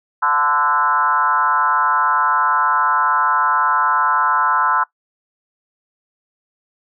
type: tone with frequency modulation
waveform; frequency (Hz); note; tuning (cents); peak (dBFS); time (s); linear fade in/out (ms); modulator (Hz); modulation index
sine; 1174.7; D6; 0; -13; 0.22-4.84; 10; 149; 2
effects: noise-tail reverb RT60 0.1 s tail -19 dB re dry